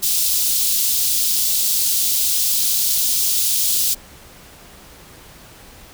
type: high-pass noise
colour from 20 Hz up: white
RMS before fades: -18 dBFS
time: 0.02-3.95 s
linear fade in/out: 20 ms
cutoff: 3500 Hz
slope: 24 dB/octave
effects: pink hiss -43 dBFS RMS until 5.93 s